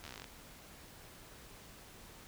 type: slowing click train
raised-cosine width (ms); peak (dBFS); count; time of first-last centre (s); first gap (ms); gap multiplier
0.2; -29; 13; 0.04-0.242; 12; 1.06
effects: pink hiss -55 dBFS RMS until 2.27 s